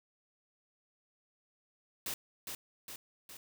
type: noise with echo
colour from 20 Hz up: white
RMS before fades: -38 dBFS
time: 2.06-2.14 s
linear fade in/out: 2 ms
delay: 410 ms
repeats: 3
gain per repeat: -4 dB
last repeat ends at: 3.37 s
effects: none